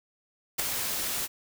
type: noise with ADSR envelope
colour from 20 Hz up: white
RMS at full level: -24 dBFS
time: 0.58-1.28 s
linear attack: 18 ms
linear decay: 5 ms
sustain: -7 dB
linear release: 38 ms
effects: none